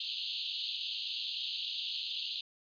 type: band-pass noise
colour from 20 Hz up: white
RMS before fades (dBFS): -38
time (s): 0-2.41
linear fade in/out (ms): 5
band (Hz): 2800 to 4500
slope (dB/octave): 96
effects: resampled to 11025 Hz